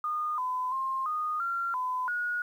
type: tone with pitch steps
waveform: sine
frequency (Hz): 1223 / 1011 / 1060 / 1233 / 1376 / 1010 / 1449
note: D#6 / B5 / C6 / D#6 / F6 / B5 / F#6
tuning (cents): -30 / +40 / +22 / -16 / -26 / +39 / -37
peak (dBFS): -28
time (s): 0.04-2.42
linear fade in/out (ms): 2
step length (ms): 340
effects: 10-bit